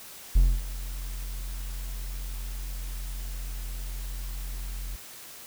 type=tone with ADSR envelope; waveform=triangle; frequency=43.65 Hz; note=F1; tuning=in tune; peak=-12 dBFS; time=0.35-4.96 s; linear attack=11 ms; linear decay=250 ms; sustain=-18 dB; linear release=3 ms; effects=white hiss -45 dBFS RMS until 5.46 s